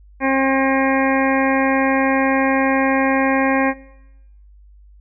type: harmonic tone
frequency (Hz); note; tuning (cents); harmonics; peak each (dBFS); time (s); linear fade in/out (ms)
268.2; C4; +43; 1 / 2 / 3 / 4 / 6 / 7 / 8 / 9; -18 / -21 / -23 / -24 / -26 / -26 / -27 / -28; 0.2-3.74; 50
effects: noise-tail reverb RT60 0.9 s tail -20 dB re dry + added 50 Hz sine -43 dBFS peak until 5 s